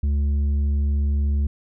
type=tone with tanh clipping; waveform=sine; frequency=71.7 Hz; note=D2; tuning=41 cents flat; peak=-19 dBFS; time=0.03-1.47 s; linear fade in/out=5 ms; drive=6 dB; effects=none

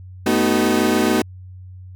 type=chord; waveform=35% pulse; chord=B dominant seventh; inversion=third; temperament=equal with one note detuned; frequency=220 / 246.9 / 311.1 / 379.1 Hz; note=A3 / B3 / D#4 / F#4; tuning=0 / 0 / 0 / +42 cents; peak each=-19 dBFS; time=0.26-1.22 s; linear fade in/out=5 ms; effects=added 92 Hz sine -35 dBFS peak until 1.95 s

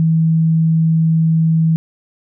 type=tone; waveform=sine; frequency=161.8 Hz; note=E3; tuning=32 cents flat; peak=-10 dBFS; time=0-1.76 s; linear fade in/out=0 ms; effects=none

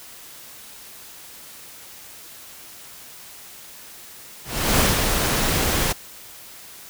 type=noise with ADSR envelope; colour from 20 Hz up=pink; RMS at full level=-17 dBFS; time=4.44-5.93 s; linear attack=360 ms; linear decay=160 ms; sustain=-4 dB; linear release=12 ms; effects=white hiss -42 dBFS RMS until 6.89 s

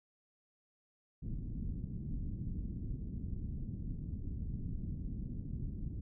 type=low-pass noise; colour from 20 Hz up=pink; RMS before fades=-40 dBFS; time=1.22-6.01 s; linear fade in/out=10 ms; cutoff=240 Hz; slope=24 dB/octave; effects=none

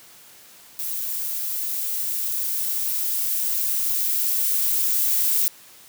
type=noise with level ramp; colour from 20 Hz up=violet; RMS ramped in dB=-28 to -20 dBFS; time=0.79-5.48 s; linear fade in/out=0 ms; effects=white hiss -48 dBFS RMS until 5.88 s + high-pass 80 Hz 12 dB/octave

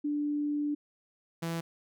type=tone pair in turn; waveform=sine / sawtooth; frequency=293.7 / 166.39 Hz; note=D4 / E3; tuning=0 / +16 cents; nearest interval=minor seventh; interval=984 cents; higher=first; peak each=-28 dBFS; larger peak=neither; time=0.04-0.75 / 1.42-1.61 s; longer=first; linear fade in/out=10 ms; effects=none

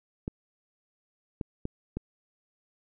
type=clicks; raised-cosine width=3 ms; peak=-19 dBFS; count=4; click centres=0.279 / 1.412 / 1.654 / 1.97 s; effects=none

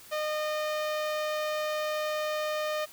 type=tone with notch filter; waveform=sawtooth; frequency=611 Hz; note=D#5; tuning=32 cents flat; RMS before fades=-31 dBFS; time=0.11-2.86 s; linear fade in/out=20 ms; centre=9900 Hz; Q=0.57; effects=white hiss -51 dBFS RMS until 2.92 s

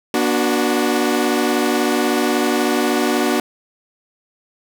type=chord; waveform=sawtooth; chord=B minor; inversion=none; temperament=equal with one note detuned; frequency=241.2 / 293.7 / 370 Hz; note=B3 / D4 / F#4; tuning=-41 / 0 / 0 cents; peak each=-16 dBFS; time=0.14-3.4 s; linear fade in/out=2 ms; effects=none

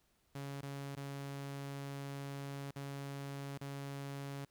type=tone with dropouts; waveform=sawtooth; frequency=139.5 Hz; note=C#3; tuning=11 cents sharp; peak=-38 dBFS; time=0.35-4.45 s; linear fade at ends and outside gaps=5 ms; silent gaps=0.612-0.629 / 0.953-0.968 / 2.71-2.759 / 3.578-3.611 s; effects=pink hiss -75 dBFS RMS until 4.5 s

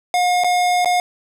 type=tone with dropouts; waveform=square; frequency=717 Hz; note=F5; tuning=45 cents sharp; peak=-15 dBFS; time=0.14-1 s; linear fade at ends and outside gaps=1 ms; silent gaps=0.437-0.444 / 0.847-0.857 s; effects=low-pass 11000 Hz 12 dB/octave + 7-bit

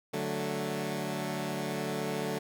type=chord; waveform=15% pulse; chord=D major; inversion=none; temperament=equal with one note detuned; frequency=146.83 / 186.07 / 220 Hz; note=D3 / F#3 / A3; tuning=0 / +10 / 0 cents; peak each=-30 dBFS; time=0.13-2.39 s; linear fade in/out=10 ms; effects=none

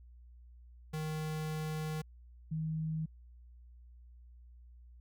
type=tone pair in turn; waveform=square / sine; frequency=155.56 / 158.55 Hz; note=D#3 / D#3; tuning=0 / +33 cents; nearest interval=unison; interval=33 cents; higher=second; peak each=-36 / -33 dBFS; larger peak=second; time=0.93-2.02 / 2.51-3.06 s; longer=first; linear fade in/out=10 ms; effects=added 60 Hz sine -53 dBFS peak until 5 s

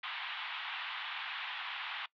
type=band-pass noise; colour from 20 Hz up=white; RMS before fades=-41 dBFS; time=0.03-2.06 s; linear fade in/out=5 ms; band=810 to 3500 Hz; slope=48 dB/octave; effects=noise-tail reverb RT60 0.1 s tail -21 dB re dry

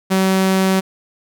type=tone; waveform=sawtooth; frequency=190 Hz; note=F#3; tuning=46 cents sharp; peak=-9 dBFS; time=0.1-0.81 s; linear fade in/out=20 ms; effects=none

